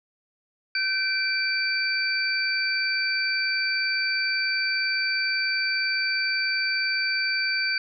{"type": "tone cluster", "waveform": "sine", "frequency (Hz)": [1534, 2344, 4611], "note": ["G6", "D7", "D8"], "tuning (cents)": [-38, -4, -33], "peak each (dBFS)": -27, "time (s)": [0.75, 7.78], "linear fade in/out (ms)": 2, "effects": []}